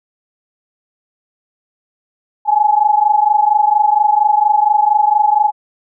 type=tone pair together; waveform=sine; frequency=830.6 / 854.9 Hz; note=G#5 / G#5; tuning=0 / +50 cents; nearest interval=unison; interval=50 cents; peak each=-12 dBFS; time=2.45-5.52 s; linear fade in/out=50 ms; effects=none